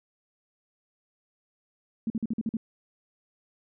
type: tone bursts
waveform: sine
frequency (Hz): 224.1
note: A3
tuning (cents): +32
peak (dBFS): -25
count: 7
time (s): 2.07-2.569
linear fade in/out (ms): 2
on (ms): 31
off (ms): 47
effects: none